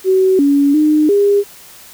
sine tone with pitch steps, 377.4 / 282.9 / 304.7 / 404.7 Hz, F#4 / C#4 / D#4 / G#4, +34 / +35 / -36 / -45 cents, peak -8 dBFS, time 0.04-1.44 s, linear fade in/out 50 ms, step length 350 ms, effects white hiss -39 dBFS RMS until 1.93 s

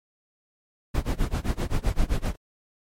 brown noise with tremolo, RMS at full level -21 dBFS, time 0.94-2.36 s, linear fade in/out 10 ms, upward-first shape sine, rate 7.7 Hz, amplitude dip 95%, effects MP3 64 kbps

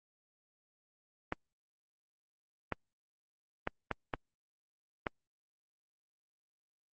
clicks, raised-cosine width 0.5 ms, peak -17 dBFS, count 6, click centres 1.324 / 2.723 / 3.674 / 3.913 / 4.138 / 5.068 s, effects Opus 24 kbps

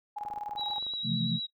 sine tone with tremolo, 830.6 Hz, G#5, in tune, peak -32 dBFS, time 0.16-0.79 s, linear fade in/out 10 ms, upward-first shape square, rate 20 Hz, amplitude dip 70%
clicks, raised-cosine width 1 ms, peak -35 dBFS, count 12, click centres 0.251 / 0.302 / 0.339 / 0.376 / 0.494 / 0.553 / 0.596 / 0.702 / 0.782 / 0.826 / 0.866 / 0.937 s
sine tone with vibrato, 3873 Hz, B7, 35 cents flat, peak -32 dBFS, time 0.57-1.47 s, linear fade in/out 20 ms, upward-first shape sine, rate 8.7 Hz, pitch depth 20 cents each way
sine chord, F major seventh, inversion second, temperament equal, 130.81 / 164.81 / 174.61 / 220 Hz, C3 / E3 / F3 / A3, 0 / 0 / 0 / 0 cents, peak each -34 / -34 / -34 / -32 dBFS, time 1.03-1.4 s, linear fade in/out 50 ms
effects noise-tail reverb RT60 0.1 s tail -20 dB re dry

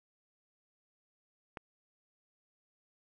click, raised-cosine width 0.5 ms, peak -26 dBFS, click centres 1.572 s, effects none

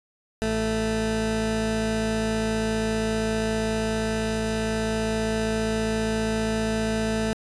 20% pulse tone pair together, 55.05 / 220 Hz, A1 / A3, +2 / 0 cents, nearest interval 2 octaves, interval 2398 cents, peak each -26 / -19 dBFS, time 0.42-7.33 s, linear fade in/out 0 ms, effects resampled to 24000 Hz

